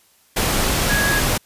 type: tone in noise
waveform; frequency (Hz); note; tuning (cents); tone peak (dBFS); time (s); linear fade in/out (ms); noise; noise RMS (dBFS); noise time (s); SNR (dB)
sine; 1661.2; G#6; 0; -19; 0.89-1.2; 10; pink; -19; 0.36-1.38; -3
effects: white hiss -56 dBFS RMS until 1.45 s + resampled to 32000 Hz